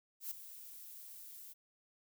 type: noise with ADSR envelope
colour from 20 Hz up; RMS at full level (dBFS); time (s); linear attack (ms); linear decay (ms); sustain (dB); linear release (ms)
violet; -40; 0.2-1.54; 110; 9; -12; 22
effects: none

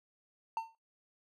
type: tone with exponential decay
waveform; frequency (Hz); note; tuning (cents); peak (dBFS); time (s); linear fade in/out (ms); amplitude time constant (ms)
triangle; 903; A5; +45; -27; 0.57-0.75; 1; 39
effects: noise-tail reverb RT60 0.2 s tail -19 dB re dry

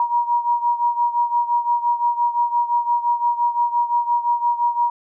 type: beating tone pair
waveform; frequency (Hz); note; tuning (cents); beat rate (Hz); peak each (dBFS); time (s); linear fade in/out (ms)
sine; 952 / 957.8; A#5 / A#5; +36 / +47; 5.8; -18 / -22; 0-4.9; 2
effects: none

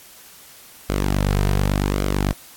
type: tone with flanger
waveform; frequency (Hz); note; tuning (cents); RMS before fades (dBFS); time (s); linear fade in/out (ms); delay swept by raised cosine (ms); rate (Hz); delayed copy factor
sawtooth; 49; G1; 0; -20; 0.89-2.33; 10; 1.1 to 3.6; 0.88; -0.5
effects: white hiss -45 dBFS RMS until 2.56 s + AAC 64 kbps

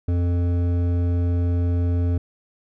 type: tone with hard clipping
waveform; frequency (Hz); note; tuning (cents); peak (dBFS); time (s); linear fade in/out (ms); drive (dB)
sine; 87.4; F2; +2; -20; 0.08-2.18; 5; 11
effects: none

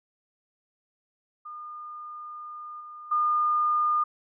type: tone with level steps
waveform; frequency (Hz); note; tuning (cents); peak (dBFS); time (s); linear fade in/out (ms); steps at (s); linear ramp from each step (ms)
sine; 1215; D#6; -42; -37 / -40 / -21; 1.45-4.04; 10; 2.8 / 3.11; 10
effects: none

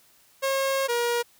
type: tone pair in turn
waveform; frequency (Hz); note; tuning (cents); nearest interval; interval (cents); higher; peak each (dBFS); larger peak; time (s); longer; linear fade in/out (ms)
sawtooth; 541 / 476; C#5 / A#4; -42 / +36; major second; 222; first; -19; neither; 0.42-0.88 / 0.88-1.23; first; 20
effects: white hiss -59 dBFS RMS until 1.39 s

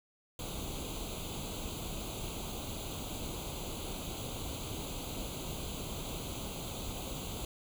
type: noise with comb filter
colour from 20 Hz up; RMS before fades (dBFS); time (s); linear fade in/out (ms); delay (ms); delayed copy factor
pink; -40; 0.39-7.45; 2; 0.28; +0.9
effects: none

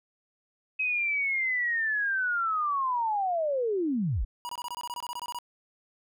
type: linear sweep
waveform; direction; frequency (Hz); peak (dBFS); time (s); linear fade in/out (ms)
sine; down; 2552 to 31; -25; 0.79-4.25; 10
type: tone bursts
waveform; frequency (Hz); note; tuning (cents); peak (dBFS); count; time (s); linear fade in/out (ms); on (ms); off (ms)
square; 967; B5; -37; -34; 15; 4.45-5.387; 0; 41; 23
effects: none

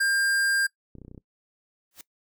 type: tone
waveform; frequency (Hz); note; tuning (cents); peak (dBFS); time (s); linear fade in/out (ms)
square; 1600; G6; +35; -22; 0-0.67; 10
type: clicks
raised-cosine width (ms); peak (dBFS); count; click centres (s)
3; -31; 8; 0.953 / 0.984 / 1.017 / 1.049 / 1.081 / 1.114 / 1.147 / 1.178
type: noise with exponential growth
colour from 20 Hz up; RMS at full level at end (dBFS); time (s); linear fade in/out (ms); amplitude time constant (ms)
white; -38; 1.91-2.01; 2; 20
effects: noise-tail reverb RT60 0.1 s tail -20 dB re dry

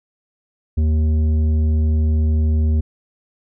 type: tone with tanh clipping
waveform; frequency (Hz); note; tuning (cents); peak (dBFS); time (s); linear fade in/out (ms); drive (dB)
triangle; 77.78; D#2; 0; -15; 0.77-2.81; 10; 13
effects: none

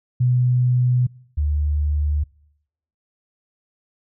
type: tone pair in turn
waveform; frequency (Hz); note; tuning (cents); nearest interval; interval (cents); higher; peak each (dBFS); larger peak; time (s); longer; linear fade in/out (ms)
sine; 124.6 / 74.09; B2 / D2; +16 / +16; major sixth; 900; first; -14 / -17; first; 0.2-1.07 / 1.37-2.24; neither; 10
effects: noise-tail reverb RT60 0.8 s tail -25 dB re dry

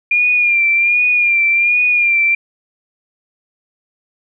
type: tone with vibrato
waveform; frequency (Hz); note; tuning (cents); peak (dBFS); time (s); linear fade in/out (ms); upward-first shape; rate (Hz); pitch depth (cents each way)
sine; 2404; D7; +40; -10; 0.11-2.35; 5; sine; 1.3; 46
effects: none

